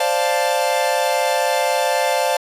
45% pulse chord, D minor seventh, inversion third, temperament equal, 523.3 / 587.3 / 698.5 / 880 Hz, C5 / D5 / F5 / A5, 0 / 0 / 0 / 0 cents, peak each -22 dBFS, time 0-2.37 s, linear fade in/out 5 ms, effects resampled to 32000 Hz

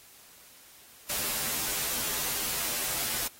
white noise with comb filter, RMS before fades -31 dBFS, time 1.09-3.28 s, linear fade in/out 10 ms, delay 11 ms, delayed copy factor -0.9, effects white hiss -54 dBFS RMS until 3.39 s + AAC 48 kbps

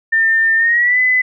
sine tone with pitch glide, 1802 to 2011 Hz, A6 to B6, +41 to +31 cents, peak -10 dBFS, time 0.12-1.22 s, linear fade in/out 10 ms, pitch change +190 cents, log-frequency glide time 0.57-0.99 s, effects none

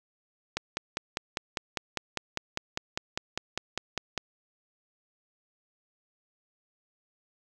click train, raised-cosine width 0.2 ms, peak -12 dBFS, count 19, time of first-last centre 0.57-4.177 s, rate 4.99 Hz, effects none

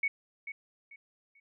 sine tone with echo, 2224 Hz, C#7, 5 cents sharp, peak -26 dBFS, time 0.03-0.08 s, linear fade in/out 5 ms, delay 440 ms, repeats 3, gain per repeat -11 dB, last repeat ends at 1.4 s, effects none

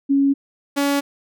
sine / sawtooth tone pair in turn, 277.2 / 282.4 Hz, C#4 / C#4, 0 / +32 cents, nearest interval unison, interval 32 cents, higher second, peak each -13 dBFS, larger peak neither, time 0.09-0.34 / 0.76-1.01 s, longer neither, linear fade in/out 20 ms, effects none

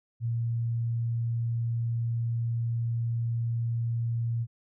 sine tone, 116.54 Hz, A#2, in tune, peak -26 dBFS, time 0.2-4.47 s, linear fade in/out 50 ms, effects none

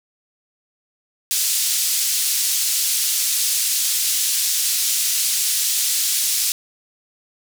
white band-pass noise, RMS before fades -20 dBFS, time 1.31-6.52 s, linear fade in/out 0 ms, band 4000 to 11000 Hz, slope 12 dB/octave, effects none

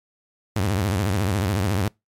sawtooth tone with vibrato, 97.9 Hz, G2, 2 cents flat, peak -16 dBFS, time 0.56-1.88 s, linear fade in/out 0 ms, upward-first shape triangle, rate 14 Hz, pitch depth 240 cents each way, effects noise-tail reverb RT60 0.2 s tail -26 dB re dry + MP3 64 kbps

